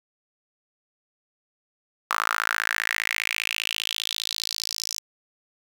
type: tone with high-pass filter sweep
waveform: sawtooth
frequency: 55 Hz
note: A1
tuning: in tune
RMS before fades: -28 dBFS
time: 2.1-4.99 s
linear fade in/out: 5 ms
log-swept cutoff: 1200 to 5700 Hz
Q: 4.8
effects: 8-bit